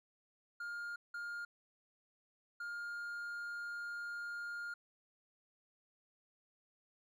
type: tone bursts at uneven times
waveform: triangle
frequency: 1412 Hz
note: F6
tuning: 19 cents sharp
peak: -39 dBFS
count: 3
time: 0.6-0.96 / 1.14-1.45 / 2.6-4.74 s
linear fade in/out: 5 ms
effects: none